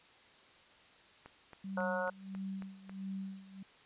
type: click train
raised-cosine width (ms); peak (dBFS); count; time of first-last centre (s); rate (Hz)
0.5; -35; 7; 1.26-2.895; 3.67
type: tone with tremolo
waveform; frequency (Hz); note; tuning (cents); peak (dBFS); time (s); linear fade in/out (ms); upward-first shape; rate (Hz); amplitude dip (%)
sine; 192.9; G3; -28; -37; 1.64-3.63; 5; sine; 1.5; 85
type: harmonic tone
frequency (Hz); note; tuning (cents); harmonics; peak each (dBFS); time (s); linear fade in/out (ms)
182.3; F#3; -25; 3 / 4 / 5 / 6 / 7 / 8; -36 / -44 / -41 / -46 / -46 / -39; 1.77-2.1; 5
effects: white hiss -61 dBFS RMS until 3.85 s + resampled to 8000 Hz